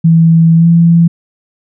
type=tone with pitch glide; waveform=sine; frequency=164.4 to 168.34 Hz; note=E3 to E3; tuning=-4 to +37 cents; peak=-3 dBFS; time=0.04-1.08 s; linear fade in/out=10 ms; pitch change=+41 cents; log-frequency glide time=0.56-0.67 s; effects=none